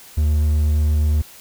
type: tone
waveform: triangle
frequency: 75.7 Hz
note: D#2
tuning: 47 cents flat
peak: -12 dBFS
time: 0.17-1.22 s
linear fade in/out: 10 ms
effects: white hiss -43 dBFS RMS until 1.4 s